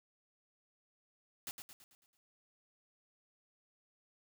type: noise with echo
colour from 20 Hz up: white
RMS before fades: -43 dBFS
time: 1.47-1.51 s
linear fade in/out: 0 ms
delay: 110 ms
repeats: 6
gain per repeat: -6 dB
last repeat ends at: 2.17 s
effects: none